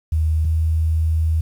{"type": "tone pair in turn", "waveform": "sine", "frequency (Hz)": [78.9, 80.05], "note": ["D#2", "D#2"], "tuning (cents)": [25, 50], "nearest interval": "unison", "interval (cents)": 25, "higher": "second", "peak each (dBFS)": -15, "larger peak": "neither", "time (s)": [[0.12, 0.45], [0.45, 1.41]], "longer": "second", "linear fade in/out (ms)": 5, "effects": ["8-bit"]}